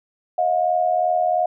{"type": "tone pair together", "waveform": "sine", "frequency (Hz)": [634, 716.8], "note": ["D#5", "F5"], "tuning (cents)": [32, 45], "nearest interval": "major second", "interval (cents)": 213, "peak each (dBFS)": [-21, -18], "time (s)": [0.38, 1.46], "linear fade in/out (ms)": 5, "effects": []}